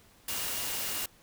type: tone in noise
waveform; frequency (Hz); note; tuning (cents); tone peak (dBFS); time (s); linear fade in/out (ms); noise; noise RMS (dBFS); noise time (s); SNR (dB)
sine; 2837; F7; +27; -45; 0.28-1.06; 5; white; -34; 0.28-1.06; -14
effects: pink hiss -60 dBFS RMS until 1.22 s